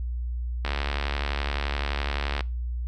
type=click train; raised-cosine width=0.3 ms; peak=-12 dBFS; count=127; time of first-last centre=0.65-2.407 s; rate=71.7 Hz; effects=noise-tail reverb RT60 0.3 s tail -23 dB re dry + added 60 Hz sine -27 dBFS peak until 2.87 s